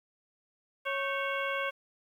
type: harmonic tone with a mistuned harmonic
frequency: 551 Hz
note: C#5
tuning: 11 cents flat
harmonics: 1 / 2 / 3 / 4 / 5 / 6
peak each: -35 / -36 / -36 / -37 / -40 / -44 dBFS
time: 0.85-1.71 s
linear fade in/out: 20 ms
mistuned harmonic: 3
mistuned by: -110 cents
effects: 10-bit